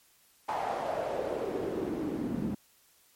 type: noise with band-pass filter sweep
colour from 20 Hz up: pink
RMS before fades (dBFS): -33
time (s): 0.48-2.55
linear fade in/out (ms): 10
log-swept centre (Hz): 870 to 220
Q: 3.7
effects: white hiss -64 dBFS RMS until 3.15 s + MP3 64 kbps